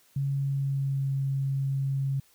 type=tone with pitch glide; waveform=sine; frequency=138.59 to 136.45 Hz; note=C#3 to C#3; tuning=0 to -27 cents; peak=-25 dBFS; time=0.16-2.2 s; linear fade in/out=5 ms; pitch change=-27 cents; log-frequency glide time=0.37-1.12 s; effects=white hiss -62 dBFS RMS until 2.34 s